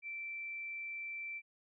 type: tone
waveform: sine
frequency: 2338 Hz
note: D7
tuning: 8 cents flat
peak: -40 dBFS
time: 0.02-1.42 s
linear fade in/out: 50 ms
effects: none